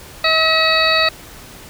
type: harmonic tone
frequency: 641 Hz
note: E5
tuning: 49 cents flat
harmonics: 1 / 2 / 3 / 4 / 6 / 7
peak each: -19 / -19 / -19 / -19 / -19 / -19 dBFS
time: 0.24-1.09 s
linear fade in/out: 5 ms
effects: pink hiss -38 dBFS RMS until 1.69 s